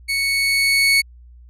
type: tone with level ramp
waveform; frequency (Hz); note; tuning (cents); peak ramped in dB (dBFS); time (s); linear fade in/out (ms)
30% pulse; 2217; C#7; 0; -16 to -9; 0.08-1.02; 20
effects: added 60 Hz sine -41 dBFS peak until 1.49 s + resampled to 32000 Hz